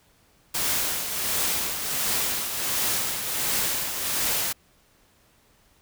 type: noise with tremolo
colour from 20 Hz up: white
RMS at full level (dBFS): -24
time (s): 0.54-4.53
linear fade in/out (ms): 10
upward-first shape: triangle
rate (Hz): 1.4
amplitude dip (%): 55
effects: pink hiss -61 dBFS RMS until 5.81 s